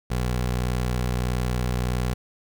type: tone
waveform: 20% pulse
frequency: 61.6 Hz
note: B1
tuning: 4 cents flat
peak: -18 dBFS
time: 0.1-2.14 s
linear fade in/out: 10 ms
effects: 10-bit